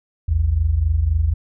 sine tone pair together, 57.49 / 81.3 Hz, A#1 / E2, -23 / -23 cents, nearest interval tritone, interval 600 cents, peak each -20 / -16 dBFS, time 0.28-1.34 s, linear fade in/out 10 ms, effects none

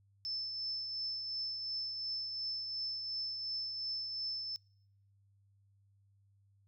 sine tone with tremolo, 5274 Hz, E8, in tune, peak -35 dBFS, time 0.25-4.56 s, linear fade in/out 0 ms, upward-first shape triangle, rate 2.8 Hz, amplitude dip 40%, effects noise-tail reverb RT60 0.7 s tail -25 dB re dry + added 99 Hz sine -66 dBFS peak until 6.67 s

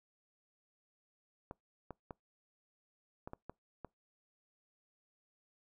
clicks, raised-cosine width 1 ms, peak -30 dBFS, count 7, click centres 1.511 / 1.907 / 2.108 / 3.275 / 3.334 / 3.496 / 3.847 s, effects noise-tail reverb RT60 0.2 s tail -26 dB re dry

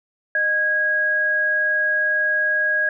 sine tone pair together, 614 / 1646.3 Hz, D#5 / G#6, -23 / -16 cents, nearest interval octave + perfect fourth, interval 1707 cents, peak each -28 / -17 dBFS, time 0.35-2.89 s, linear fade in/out 2 ms, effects none

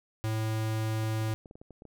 square tone, 110 Hz, A2, in tune, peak -29 dBFS, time 0.24-1.34 s, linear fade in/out 0 ms
clicks, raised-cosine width 2 ms, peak -35 dBFS, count 11, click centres 1.035 / 1.216 / 1.282 / 1.314 / 1.458 / 1.511 / 1.555 / 1.615 / 1.707 / 1.821 / 1.853 s
effects none

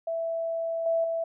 sine tone with level steps, 661 Hz, E5, 5 cents sharp, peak -27 / -22 / -26 dBFS, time 0.07-1.24 s, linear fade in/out 5 ms, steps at 0.86 / 1.04 s, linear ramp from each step 2 ms, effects none

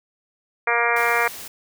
harmonic tone, 235.8 Hz, A#3, 20 cents sharp, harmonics 2 / 3 / 4 / 5 / 6 / 7 / 8 / 9 / 10, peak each -26 / -26 / -26 / -26 / -26 / -26 / -26 / -26 / -26 dBFS, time 0.67-1.28 s, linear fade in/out 5 ms
white noise, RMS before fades -36 dBFS, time 0.96-1.48 s, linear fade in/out 5 ms
effects none

